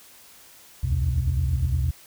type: tone cluster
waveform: sine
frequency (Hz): 64.7 / 75.8 / 84.4 / 127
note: C2 / D#2 / E2 / B2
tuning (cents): -19 / -45 / +41 / +49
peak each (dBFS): -25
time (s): 0.83-1.91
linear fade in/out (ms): 10
effects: tanh soft clip ceiling -14 dBFS + white hiss -50 dBFS RMS until 2.06 s